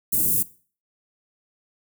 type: band-stop noise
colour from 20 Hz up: white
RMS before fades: -21 dBFS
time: 0.12-0.43 s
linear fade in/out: 10 ms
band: 350 to 9100 Hz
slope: 24 dB/octave
effects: noise-tail reverb RT60 0.4 s tail -18 dB re dry